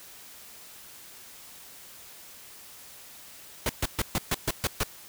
pink noise bursts, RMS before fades -26 dBFS, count 8, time 3.66-4.834 s, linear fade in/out 2 ms, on 33 ms, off 130 ms, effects white hiss -48 dBFS RMS until 5.08 s

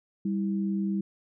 sine tone pair together, 197.32 / 325.6 Hz, G3 / E4, +12 / -21 cents, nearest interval major sixth, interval 867 cents, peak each -26 / -34 dBFS, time 0.25-1.01 s, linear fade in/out 5 ms, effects none

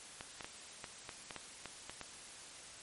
clicks, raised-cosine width 0.3 ms, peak -27 dBFS, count 10, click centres 0.209 / 0.408 / 0.445 / 0.842 / 1.092 / 1.308 / 1.363 / 1.657 / 1.896 / 2.013 s, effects white hiss -52 dBFS RMS until 2.82 s + MP3 48 kbps

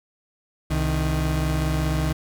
35% pulse tone pair together, 65.49 / 155.56 Hz, C2 / D#3, +2 / 0 cents, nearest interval octave + minor third, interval 1498 cents, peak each -22 dBFS, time 0.7-2.13 s, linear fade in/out 10 ms, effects none

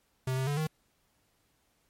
square tone with pitch steps, 129.8 / 131.7 / 144.4 / 156.1 Hz, C3 / C3 / D3 / D#3, -13 / +12 / -29 / +6 cents, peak -29 dBFS, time 0.27-0.67 s, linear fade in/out 5 ms, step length 100 ms, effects pink hiss -72 dBFS RMS until 1.89 s + MP3 64 kbps

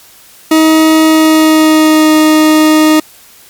40% pulse tone with pitch glide, 316.5 to 310.2 Hz, D#4 to D#4, +30 to -5 cents, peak -3 dBFS, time 0.51-3 s, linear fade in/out 5 ms, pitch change -35 cents, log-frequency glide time 1.04-2.13 s, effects white hiss -39 dBFS RMS until 3.49 s + MP3 96 kbps

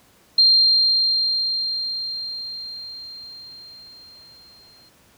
sine tone with exponential decay, 4186 Hz, C8, in tune, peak -10 dBFS, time 0.38-4.89 s, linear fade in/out 5 ms, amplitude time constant 980 ms, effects pink hiss -55 dBFS RMS until 5.17 s + high-pass 60 Hz 12 dB/octave

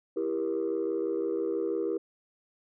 sine chord, E diminished, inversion none, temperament just, 329.6 / 395.6 / 474.7 Hz, E4 / G4 / Bb4, 0 / +16 / +31 cents, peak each -31 / -30 / -31 dBFS, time 0.16-1.98 s, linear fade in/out 10 ms, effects tanh soft clip ceiling -22 dBFS

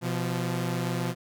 sawtooth tone pair together, 124.9 / 173.7 Hz, B2 / F3, +20 / -9 cents, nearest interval tritone, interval 571 cents, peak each -26 / -26 dBFS, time 0.01-1.15 s, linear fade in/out 50 ms, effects none

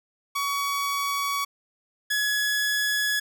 sawtooth tone pair in turn, 1128 / 1690.1 Hz, C#6 / G#6, +30 / +30 cents, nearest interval perfect fifth, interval 700 cents, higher second, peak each -21 / -19 dBFS, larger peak second, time 0.35-1.45 / 2.1-3.2 s, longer neither, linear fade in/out 10 ms, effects none

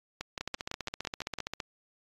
two click trains, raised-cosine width 0.2 ms, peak -18 / -17 dBFS, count 8 / 19, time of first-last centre 0.21-1.386 / 0.41-1.602 s, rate 5.95 / 15.1 Hz, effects AAC 32 kbps

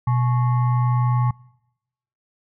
sine tone with frequency modulation, 123.47 Hz, B2, in tune, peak -16 dBFS, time 0.07-1.31 s, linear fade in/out 5 ms, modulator 979 Hz, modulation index 0.45, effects noise-tail reverb RT60 0.9 s tail -25 dB re dry

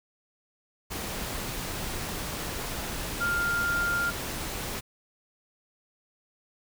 sine tone in noise, 1400 Hz, F6, 4 cents sharp, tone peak -25 dBFS, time 3.2-4.11 s, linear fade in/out 20 ms, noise pink, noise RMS -34 dBFS, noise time 0.9-4.81 s, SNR +6 dB, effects none

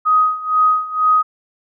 sine tone with tremolo, 1254 Hz, D#6, 13 cents sharp, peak -9 dBFS, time 0.05-1.23 s, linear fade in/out 20 ms, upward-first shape sine, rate 2.1 Hz, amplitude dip 85%, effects none

